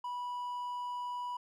triangle tone, 981 Hz, B5, 12 cents flat, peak -34 dBFS, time 0.04-1.37 s, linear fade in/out 5 ms, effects none

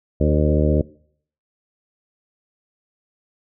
harmonic tone with a mistuned harmonic, 75.6 Hz, D#2, 49 cents flat, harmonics 1 / 2 / 3 / 4 / 5 / 6 / 7 / 8, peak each -18 / -21 / -23 / -24 / -25 / -26 / -26 / -27 dBFS, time 0.2-0.82 s, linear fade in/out 10 ms, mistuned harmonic 6, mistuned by +18 cents, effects noise-tail reverb RT60 0.6 s tail -22 dB re dry

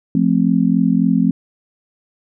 sine chord, F major, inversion none, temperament just, 174.61 / 218.3 / 261.9 Hz, F3 / A3 / C4, 0 / -13 / +2 cents, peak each -16 dBFS, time 0.15-1.31 s, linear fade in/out 2 ms, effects none

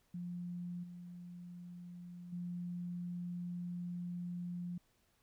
sine tone with level steps, 175.9 Hz, F3, 13 cents sharp, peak -40 / -47 / -39 dBFS, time 0.14-4.78 s, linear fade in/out 5 ms, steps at 0.83 / 2.32 s, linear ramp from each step 10 ms, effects pink hiss -75 dBFS RMS until 5.22 s

